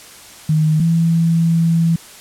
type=tone pair in turn; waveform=sine; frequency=155.56 / 165.89 Hz; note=D#3 / E3; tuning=0 / +11 cents; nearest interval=minor second; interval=111 cents; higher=second; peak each=-11 dBFS; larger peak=neither; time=0.49-0.8 / 0.8-1.96 s; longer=second; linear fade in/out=5 ms; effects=white hiss -39 dBFS RMS until 2.2 s + low-pass 11000 Hz 12 dB/octave